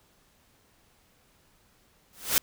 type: noise with exponential growth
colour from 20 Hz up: white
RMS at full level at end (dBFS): -19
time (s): 2.13-2.38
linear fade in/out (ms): 0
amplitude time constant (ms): 53
effects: pink hiss -64 dBFS RMS until 2.42 s